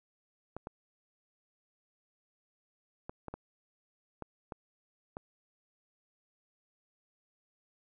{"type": "clicks", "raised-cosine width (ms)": 1, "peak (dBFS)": -26, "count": 8, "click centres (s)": [0.566, 0.671, 3.095, 3.283, 3.34, 4.223, 4.522, 5.169], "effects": []}